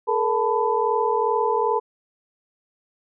sine tone cluster, 426.9 / 469.4 / 882 / 996 Hz, G#4 / A#4 / A5 / B5, +48 / +12 / +4 / +14 cents, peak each -24 dBFS, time 0.07-1.8 s, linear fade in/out 20 ms, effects none

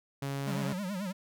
sawtooth tone, 138.59 Hz, C#3, in tune, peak -29 dBFS, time 0.22-0.73 s, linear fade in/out 5 ms
square tone with vibrato, 193.1 Hz, G3, 26 cents flat, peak -34 dBFS, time 0.46-1.13 s, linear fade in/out 20 ms, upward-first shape sine, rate 9.2 Hz, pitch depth 140 cents each way
effects none

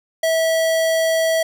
square tone, 650 Hz, E5, 24 cents flat, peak -16 dBFS, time 0.23-1.43 s, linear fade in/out 5 ms, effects none

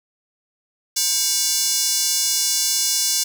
square tone with high-pass filter, 317.7 Hz, D#4, 36 cents sharp, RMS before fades -20 dBFS, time 0.96-3.24 s, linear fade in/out 10 ms, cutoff 5800 Hz, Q 1.9, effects none

